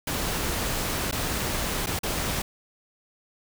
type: noise with dropouts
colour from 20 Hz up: pink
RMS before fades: -28 dBFS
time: 0.07-2.42 s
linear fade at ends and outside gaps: 5 ms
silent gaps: 1.113-1.124 / 1.862-1.869 / 1.991-2.032 s
effects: none